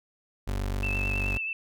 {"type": "tone", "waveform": "30% pulse", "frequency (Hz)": 48.14, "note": "G1", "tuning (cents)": -31, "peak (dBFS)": -25, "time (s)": [0.47, 1.38], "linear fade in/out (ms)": 10}
{"type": "tone with vibrato", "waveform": "sine", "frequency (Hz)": 2637, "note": "E7", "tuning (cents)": 0, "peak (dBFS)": -29, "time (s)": [0.83, 1.53], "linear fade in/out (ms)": 2, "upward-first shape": "sine", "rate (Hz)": 9.4, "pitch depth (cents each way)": 28}
{"effects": []}